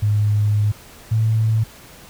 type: tone pair in turn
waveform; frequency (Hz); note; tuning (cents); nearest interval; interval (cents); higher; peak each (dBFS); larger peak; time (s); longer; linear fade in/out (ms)
sine; 104.6 / 110.82; G#2 / A2; +13 / +13; minor second; 100; second; -14; neither; 0.02-0.72 / 1.11-1.64; first; 10
effects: pink hiss -43 dBFS RMS until 2.09 s